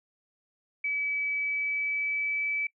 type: tone with pitch glide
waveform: sine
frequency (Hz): 2290 to 2303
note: D7 to D7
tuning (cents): -44 to -34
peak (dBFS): -27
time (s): 0.84-2.67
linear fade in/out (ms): 5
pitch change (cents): +10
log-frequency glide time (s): 1.37-2.5
effects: noise-tail reverb RT60 0.1 s tail -21 dB re dry